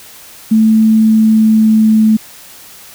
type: tone with pitch glide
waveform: sine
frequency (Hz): 220 to 218.1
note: A3 to A3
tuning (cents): 0 to -15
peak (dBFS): -5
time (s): 0.51-2.17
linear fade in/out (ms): 10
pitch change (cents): -15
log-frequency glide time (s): 0.9-2.02
effects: white hiss -36 dBFS RMS until 2.94 s